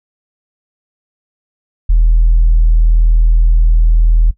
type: tone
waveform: sine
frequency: 40.45 Hz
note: E1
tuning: 32 cents flat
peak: -4 dBFS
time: 1.89-4.31 s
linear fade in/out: 10 ms
effects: noise-tail reverb RT60 0.1 s tail -17 dB re dry + tanh soft clip ceiling -2 dBFS